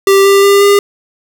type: tone with pitch steps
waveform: square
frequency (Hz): 392 / 395.9 / 399.8 / 403.7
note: G4 / G4 / G4 / G#4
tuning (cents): 0 / +17 / +34 / -49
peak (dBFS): -5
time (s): 0.07-0.79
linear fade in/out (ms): 2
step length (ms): 180
effects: none